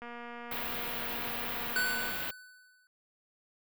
click train, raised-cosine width 0.5 ms, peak -30 dBFS, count 500, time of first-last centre 0.02-2.117 s, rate 238 Hz
white band-stop noise, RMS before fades -37 dBFS, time 0.51-2.31 s, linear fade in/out 5 ms, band 3500 to 16000 Hz, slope 24 dB/octave
square tone with exponential decay, 1498 Hz, F#6, 21 cents sharp, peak -27 dBFS, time 1.76-2.87 s, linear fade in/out 1 ms, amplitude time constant 240 ms
effects none

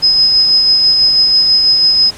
sine tone with tremolo, 5070 Hz, D#8, 32 cents sharp, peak -5 dBFS, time 0.02-2.11 s, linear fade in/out 20 ms, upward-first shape sine, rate 6.1 Hz, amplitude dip 30%, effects pink hiss -33 dBFS RMS until 2.17 s + low-pass 10000 Hz 12 dB/octave

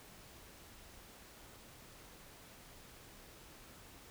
silence, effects pink hiss -57 dBFS RMS until 4.1 s

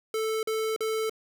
square tone bursts, 440 Hz, A4, in tune, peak -27 dBFS, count 3, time 0.14-1.096 s, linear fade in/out 2 ms, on 290 ms, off 43 ms, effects none

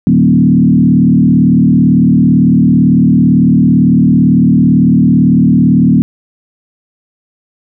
sine tone with frequency modulation, 207.7 Hz, G#3, in tune, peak -4 dBFS, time 0.07-6.02 s, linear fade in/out 0 ms, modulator 37.9 Hz, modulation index 1.7, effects none

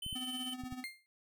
square tone, 3055 Hz, G7, 45 cents flat, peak -40 dBFS, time 0.02-0.54 s, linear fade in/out 5 ms
clicks, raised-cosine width 5 ms, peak -33 dBFS, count 4, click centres 0.064 / 0.128 / 0.637 / 0.725 s
square tone with tremolo, 253.5 Hz, B3, 45 cents sharp, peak -40 dBFS, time 0.15-0.84 s, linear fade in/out 10 ms, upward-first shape sine, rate 16 Hz, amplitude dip 65%
35% pulse tone with exponential decay, 2111 Hz, C7, 15 cents sharp, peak -35 dBFS, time 0.84-1.06 s, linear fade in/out 0 ms, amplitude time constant 46 ms
effects none

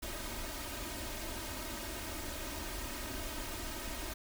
pink noise with comb filter, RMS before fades -41 dBFS, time 0.02-4.14 s, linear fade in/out 10 ms, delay 3.2 ms, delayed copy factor +0.8, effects none

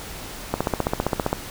click train, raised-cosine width 1 ms, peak -6 dBFS, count 13, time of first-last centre 0.54-1.329 s, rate 15.2 Hz, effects pink hiss -36 dBFS RMS until 1.5 s

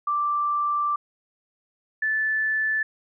sine tone pair in turn, 1174.7 / 1748.2 Hz, D6 / A6, 0 / -12 cents, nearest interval perfect fifth, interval 688 cents, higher second, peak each -21 dBFS, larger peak neither, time 0.07-0.96 / 2.02-2.83 s, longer first, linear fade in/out 5 ms, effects none

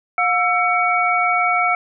sine tone cluster, 716 / 1333 / 2247 Hz, F5 / E6 / C#7, +43 / +19 / +23 cents, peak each -19 dBFS, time 0.18-1.75 s, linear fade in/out 2 ms, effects none

